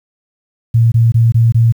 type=tone bursts; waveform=sine; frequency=115.3 Hz; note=A#2; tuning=19 cents flat; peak=-6 dBFS; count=5; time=0.74-1.724 s; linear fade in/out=10 ms; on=180 ms; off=21 ms; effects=7-bit